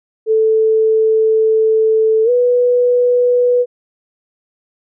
sine tone with pitch glide, 440 to 491 Hz, A4 to B4, 0 to -10 cents, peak -9 dBFS, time 0.26-3.66 s, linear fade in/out 50 ms, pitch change +190 cents, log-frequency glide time 2.24-2.3 s, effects none

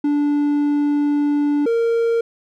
triangle tone pair in turn, 291.3 / 462.4 Hz, D4 / A#4, -14 / -14 cents, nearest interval minor sixth, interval 800 cents, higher second, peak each -13 dBFS, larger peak neither, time 0.04-1.66 / 1.66-2.21 s, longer first, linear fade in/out 5 ms, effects none

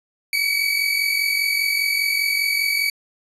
30% pulse tone pair together, 2253 / 2298 Hz, C#7 / D7, +28 / -38 cents, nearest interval unison, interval 34 cents, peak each -19 dBFS, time 0.33-2.9 s, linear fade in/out 2 ms, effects resampled to 32000 Hz

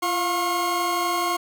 40% pulse tone cluster, 343.1 / 710 / 1081 Hz, F4 / F5 / C#6, -31 / +28 / -44 cents, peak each -28 / -27 / -23 dBFS, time 0.02-1.37 s, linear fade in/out 10 ms, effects none

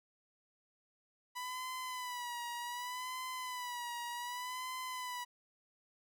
sawtooth tone with vibrato, 987.8 Hz, B5, in tune, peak -36 dBFS, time 1.35-5.25 s, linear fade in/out 20 ms, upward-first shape sine, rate 0.66 Hz, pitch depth 62 cents each way, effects none

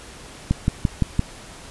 click train, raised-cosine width 5 ms, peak -5 dBFS, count 5, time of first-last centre 0.51-1.194 s, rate 5.85 Hz, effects pink hiss -41 dBFS RMS until 1.7 s + resampled to 24000 Hz

